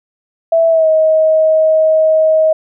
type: tone with pitch glide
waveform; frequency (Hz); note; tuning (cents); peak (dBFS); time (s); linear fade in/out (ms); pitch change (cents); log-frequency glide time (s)
sine; 659.3 to 631.7; E5 to D#5; 0 to +26; -7; 0.52-2.53; 5; -74; 0.69-0.88
effects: none